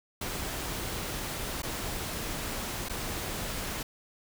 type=noise with dropouts; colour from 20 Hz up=pink; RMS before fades=-35 dBFS; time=0.21-3.83 s; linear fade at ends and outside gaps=5 ms; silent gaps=1.621-1.631 / 2.887-2.895 s; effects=none